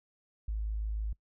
sine tone, 53.3 Hz, G#1, 46 cents sharp, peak -31 dBFS, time 0.48-1.13 s, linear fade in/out 5 ms, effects noise-tail reverb RT60 0.1 s tail -22 dB re dry

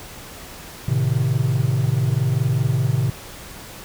triangle chord, A diminished, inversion none, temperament equal, 110 / 130.81 / 155.56 Hz, A2 / C3 / Eb3, 0 / 0 / 0 cents, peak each -20 / -17 / -23 dBFS, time 0.88-3.1 s, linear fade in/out 5 ms, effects pink hiss -38 dBFS RMS until 3.84 s

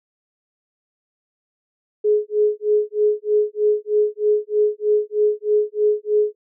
sine tone with tremolo, 421.2 Hz, G#4, 24 cents sharp, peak -12 dBFS, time 2.04-6.35 s, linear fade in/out 10 ms, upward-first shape sine, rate 3.2 Hz, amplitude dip 100%, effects none

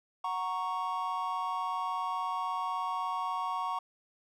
triangle chord, F# major, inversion none, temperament equal, 740 / 932.3 / 1108.7 Hz, F#5 / A#5 / C#6, 0 / 0 / 0 cents, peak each -36 / -34 / -32 dBFS, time 0.24-3.79 s, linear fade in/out 5 ms, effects none

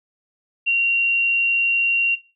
sine tone, 2756 Hz, F7, 24 cents flat, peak -15 dBFS, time 0.66-2.16 s, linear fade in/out 20 ms, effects noise-tail reverb RT60 0.3 s tail -17 dB re dry

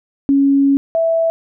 sine tone pair in turn, 277.2 / 658.1 Hz, C#4 / E5, 0 / -3 cents, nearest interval octave + minor third, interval 1497 cents, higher second, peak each -9 / -12 dBFS, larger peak first, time 0.29-0.77 / 0.95-1.3 s, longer first, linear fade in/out 0 ms, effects none

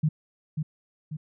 sine tone with echo, 153.7 Hz, D#3, 21 cents flat, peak -19 dBFS, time 0.03-0.09 s, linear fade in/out 10 ms, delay 540 ms, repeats 2, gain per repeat -6 dB, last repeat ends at 1.17 s, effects none

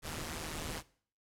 pink noise with amplitude modulation, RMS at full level -37 dBFS, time 0.02-0.83 s, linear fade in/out 50 ms, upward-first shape sine, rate 156 Hz, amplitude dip 75%, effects noise-tail reverb RT60 0.5 s tail -20 dB re dry + low-pass 12000 Hz 12 dB/octave

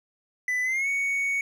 triangle tone with pitch glide, 1996 to 2228 Hz, B6 to C#7, +18 to +8 cents, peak -22 dBFS, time 0.48-1.41 s, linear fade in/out 2 ms, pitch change +190 cents, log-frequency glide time 0.63-0.88 s, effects none

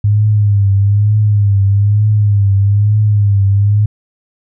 sine tone with vibrato, 102.4 Hz, G#2, 24 cents flat, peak -7 dBFS, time 0.04-3.86 s, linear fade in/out 5 ms, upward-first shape triangle, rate 1.1 Hz, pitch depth 76 cents each way, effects none

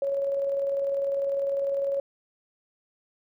sine tone with tremolo, 554.4 Hz, C#5, in tune, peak -23 dBFS, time 0.02-2 s, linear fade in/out 2 ms, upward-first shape square, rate 20 Hz, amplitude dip 25%, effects none

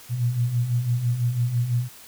sine beating tone pair, 116.54 / 122.54 Hz, A#2 / B2, 0 / -13 cents, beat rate 6 Hz, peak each -28 / -21 dBFS, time 0.09-1.89 s, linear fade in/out 50 ms, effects white hiss -46 dBFS RMS until 2.07 s

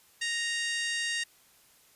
harmonic tone, 932.3 Hz, A#5, in tune, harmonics 2 / 3 / 4 / 5 / 6 / 7 / 8 / 9 / 10, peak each -32 / -36 / -38 / -40 / -42 / -43 / -44 / -45 / -46 dBFS, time 0.21-1.24 s, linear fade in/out 10 ms, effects white hiss -61 dBFS RMS until 1.95 s + resampled to 32000 Hz

